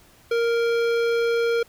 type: tone with hard clipping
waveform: sine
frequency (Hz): 466.2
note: A#4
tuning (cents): 0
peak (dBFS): -21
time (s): 0.31-1.63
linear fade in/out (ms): 5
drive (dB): 15
effects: pink hiss -54 dBFS RMS until 1.68 s